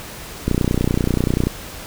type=click train; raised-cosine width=3 ms; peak=-4 dBFS; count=31; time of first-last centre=0.48-1.47 s; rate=30.3 Hz; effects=pink hiss -34 dBFS RMS until 1.86 s